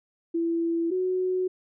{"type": "tone pair in turn", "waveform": "sine", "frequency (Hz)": [334.3, 369], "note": ["E4", "F#4"], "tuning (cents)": [24, -5], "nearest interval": "major second", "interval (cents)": 171, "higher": "second", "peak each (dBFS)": -23, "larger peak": "neither", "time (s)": [[0.34, 0.91], [0.91, 1.48]], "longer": "neither", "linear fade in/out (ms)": 10, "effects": []}